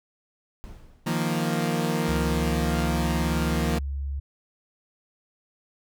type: noise with exponential decay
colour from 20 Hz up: brown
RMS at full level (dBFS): -38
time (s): 0.64-1.47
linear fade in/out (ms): 0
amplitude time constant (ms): 180
type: chord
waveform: sawtooth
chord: Eb suspended second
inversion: none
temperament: equal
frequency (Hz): 155.56 / 174.61 / 233.1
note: Eb3 / F3 / Bb3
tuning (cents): 0 / 0 / 0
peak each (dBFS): -24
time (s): 1.06-3.79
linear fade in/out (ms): 10
type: tone with pitch glide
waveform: sine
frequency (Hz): 68.9 to 69.3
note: C#2 to C#2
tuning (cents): -10 to 0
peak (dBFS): -27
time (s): 2.08-4.2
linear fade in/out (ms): 10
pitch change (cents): +10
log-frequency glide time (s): 3.09-3.91
effects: none